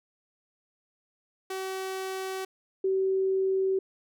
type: tone pair in turn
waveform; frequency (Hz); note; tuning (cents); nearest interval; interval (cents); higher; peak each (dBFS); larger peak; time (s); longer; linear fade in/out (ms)
sawtooth / sine; 380 / 382.4; F#4 / G4; +46 / -43; unison; 11; second; -28 / -23; second; 1.5-2.45 / 2.84-3.79; neither; 5
effects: none